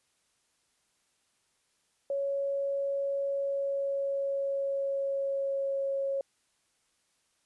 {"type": "tone with pitch glide", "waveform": "sine", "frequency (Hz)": [556, 548.3], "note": ["C#5", "C#5"], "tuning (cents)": [5, -19], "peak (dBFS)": -28, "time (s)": [2.1, 6.21], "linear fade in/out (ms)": 2, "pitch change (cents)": -24, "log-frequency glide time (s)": [3.3, 5.84], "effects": ["white hiss -73 dBFS RMS until 7.45 s", "resampled to 24000 Hz"]}